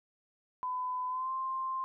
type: tone with pitch glide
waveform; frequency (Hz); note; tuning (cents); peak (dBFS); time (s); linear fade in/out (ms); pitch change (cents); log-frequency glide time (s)
sine; 1006 to 1050.5; B5 to C6; +32 to +7; -32; 0.63-1.84; 0; +75; 1.08-1.31
effects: none